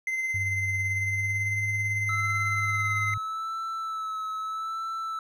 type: tone with tremolo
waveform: triangle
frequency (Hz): 2069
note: C7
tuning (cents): -20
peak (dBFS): -23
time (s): 0.07-3.14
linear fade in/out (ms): 2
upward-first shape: triangle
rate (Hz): 18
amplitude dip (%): 40
type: tone with pitch glide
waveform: sine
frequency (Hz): 97.2 to 103.58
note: G2 to G#2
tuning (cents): -14 to -4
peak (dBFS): -30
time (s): 0.34-3.18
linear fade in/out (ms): 5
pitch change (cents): +110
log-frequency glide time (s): 0.88-1.65
type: tone with vibrato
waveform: triangle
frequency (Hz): 1311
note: E6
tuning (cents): -10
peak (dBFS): -28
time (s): 2.09-5.19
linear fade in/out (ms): 2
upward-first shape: sine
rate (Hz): 0.8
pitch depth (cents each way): 26
effects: none